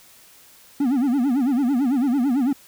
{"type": "tone with vibrato", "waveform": "triangle", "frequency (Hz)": 261.6, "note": "C4", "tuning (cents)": 0, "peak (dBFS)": -15, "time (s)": [0.8, 2.53], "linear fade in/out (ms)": 5, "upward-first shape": "sine", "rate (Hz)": 9, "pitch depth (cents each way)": 190, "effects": ["white hiss -50 dBFS RMS until 2.67 s"]}